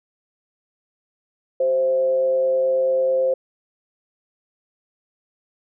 sine tone with frequency modulation, 523.3 Hz, C5, in tune, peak -16 dBFS, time 1.6-3.34 s, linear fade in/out 5 ms, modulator 142 Hz, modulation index 0.31, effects none

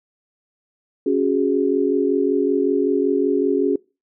sine chord, C# suspended fourth, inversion none, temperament equal, 277.2 / 370 / 415.3 Hz, C#4 / F#4 / G#4, 0 / 0 / 0 cents, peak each -20 dBFS, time 1.06-3.76 s, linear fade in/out 5 ms, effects noise-tail reverb RT60 0.3 s tail -25 dB re dry

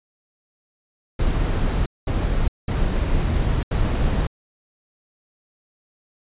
brown noise bursts at uneven times, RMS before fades -20 dBFS, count 4, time 1.19-1.86 / 2.07-2.48 / 2.68-3.63 / 3.71-4.27 s, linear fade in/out 5 ms, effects resampled to 8000 Hz

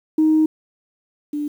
sine tone pair in turn, 312.5 / 295 Hz, D#4 / D4, +8 / +8 cents, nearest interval minor second, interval 100 cents, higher first, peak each -11 / -21 dBFS, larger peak first, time 0.18-0.46 / 1.33-1.48 s, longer first, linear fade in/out 5 ms, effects tanh soft clip ceiling -8 dBFS + 8-bit

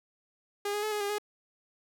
sawtooth tone with pitch steps, 407.6 / 415.6 / 429 / 418.3 / 404.9 / 417.3 Hz, G#4 / G#4 / A4 / G#4 / G#4 / G#4, -32 / +1 / -44 / +12 / -44 / +8 cents, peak -26 dBFS, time 0.65-1.184 s, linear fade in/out 5 ms, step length 89 ms, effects none

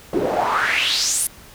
pink noise with band-pass filter sweep, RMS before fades -20 dBFS, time 0.13-1.27 s, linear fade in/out 2 ms, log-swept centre 320 to 11000 Hz, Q 4.5, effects pink hiss -44 dBFS RMS until 1.54 s

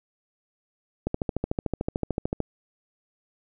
click train, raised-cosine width 2 ms, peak -12 dBFS, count 19, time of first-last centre 1.07-2.403 s, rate 13.5 Hz, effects none

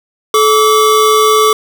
square tone pair together, 431.9 / 1153 Hz, A4 / D6, -32 / -32 cents, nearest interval octave + perfect fourth, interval 1700 cents, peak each -10 dBFS, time 0.34-1.53 s, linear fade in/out 2 ms, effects none

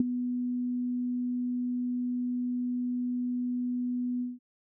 sine tone with ADSR envelope, 246.9 Hz, B3, in tune, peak -17 dBFS, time 0-4.39 s, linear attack 3 ms, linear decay 18 ms, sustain -11 dB, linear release 180 ms, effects none

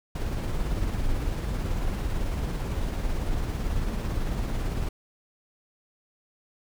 brown noise with tremolo, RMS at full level -26 dBFS, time 0.15-4.89 s, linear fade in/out 5 ms, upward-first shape triangle, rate 18 Hz, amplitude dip 35%, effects none

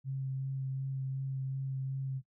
sine tone with vibrato, 133.9 Hz, C3, 40 cents sharp, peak -33 dBFS, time 0.04-2.22 s, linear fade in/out 50 ms, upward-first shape sine, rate 2.7 Hz, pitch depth 13 cents each way, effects noise-tail reverb RT60 0.1 s tail -17 dB re dry

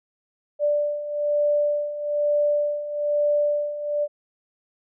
sine beating tone pair, 587.3 / 588.4 Hz, D5 / D5, 0 / +3 cents, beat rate 1.1 Hz, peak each -26 / -21 dBFS, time 0.59-4.08 s, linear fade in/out 50 ms, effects none

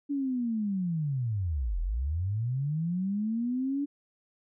sine linear two-way sweep, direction down then up, 289.4 to 38.89 to 289.4 Hz, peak -27 dBFS, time 0.09-3.86 s, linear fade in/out 20 ms, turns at 1.8 s, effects none

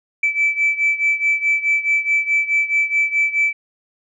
sine beating tone pair, 2314 / 2318.7 Hz, D7 / D7, -26 / -23 cents, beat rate 4.7 Hz, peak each -16 / -19 dBFS, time 0.23-3.53 s, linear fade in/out 5 ms, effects tanh soft clip ceiling -9 dBFS

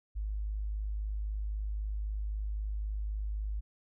sine tone, 51.91 Hz, G#1, in tune, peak -32 dBFS, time 0.15-3.61 s, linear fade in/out 20 ms, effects none

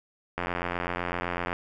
click train, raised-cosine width 0.5 ms, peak -14 dBFS, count 102, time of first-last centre 0.38-1.529 s, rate 87.9 Hz, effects none

